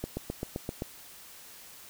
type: click train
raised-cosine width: 2 ms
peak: -19 dBFS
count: 7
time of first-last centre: 0.04-0.821 s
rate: 7.68 Hz
effects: white hiss -50 dBFS RMS until 1.89 s